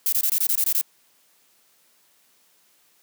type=noise bursts; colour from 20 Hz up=violet; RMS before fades=-21 dBFS; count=9; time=0.06-0.813 s; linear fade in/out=2 ms; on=65 ms; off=21 ms; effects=white hiss -61 dBFS RMS until 3.02 s + high-pass 150 Hz 12 dB/octave